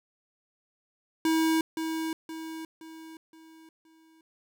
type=tone with echo; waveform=square; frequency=321.4 Hz; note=E4; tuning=44 cents flat; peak=-23 dBFS; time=1.25-1.61 s; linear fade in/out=2 ms; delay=520 ms; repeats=5; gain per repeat=-7 dB; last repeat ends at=4.21 s; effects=none